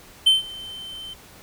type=tone with ADSR envelope; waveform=triangle; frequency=3090 Hz; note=G7; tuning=26 cents flat; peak=-9 dBFS; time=0.26-1.14 s; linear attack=11 ms; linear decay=150 ms; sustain=-23 dB; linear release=10 ms; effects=pink hiss -47 dBFS RMS until 1.42 s